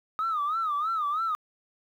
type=tone with vibrato; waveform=sine; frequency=1247 Hz; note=D#6; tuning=3 cents sharp; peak=-24 dBFS; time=0.19-1.35 s; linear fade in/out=0 ms; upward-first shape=sine; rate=3.1 Hz; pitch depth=140 cents each way; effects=tanh soft clip ceiling -22 dBFS + 10-bit